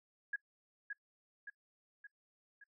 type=tone with echo; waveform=sine; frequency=1661.2 Hz; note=G#6; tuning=in tune; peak=-34 dBFS; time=0.33-0.36 s; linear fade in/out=5 ms; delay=570 ms; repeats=4; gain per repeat=-5 dB; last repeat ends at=2.64 s; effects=noise-tail reverb RT60 0.1 s tail -21 dB re dry